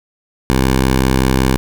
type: tone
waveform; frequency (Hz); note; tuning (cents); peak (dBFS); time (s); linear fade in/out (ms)
10% pulse; 65.3; C2; -3; -3; 0.5-1.57; 0
effects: none